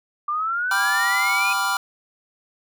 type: exponential sweep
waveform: sine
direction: up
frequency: 1174.7 to 2512 Hz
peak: -21 dBFS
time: 0.28-1.53 s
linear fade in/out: 5 ms
type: chord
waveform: square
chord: G dominant seventh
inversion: none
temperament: equal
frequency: 784 / 987.8 / 1174.7 / 1396.9 Hz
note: G5 / B5 / D6 / F6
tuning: 0 / 0 / 0 / 0 cents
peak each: -29 / -27 / -28 / -24 dBFS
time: 0.71-1.77 s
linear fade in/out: 2 ms
effects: none